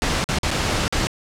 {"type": "noise with dropouts", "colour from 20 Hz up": "pink", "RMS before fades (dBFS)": -21, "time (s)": [0.02, 1.07], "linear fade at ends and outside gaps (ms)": 0, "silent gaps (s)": [[0.242, 0.289], [0.386, 0.432], [0.507, 0.513], [0.88, 0.925]], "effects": ["low-pass 7000 Hz 12 dB/octave"]}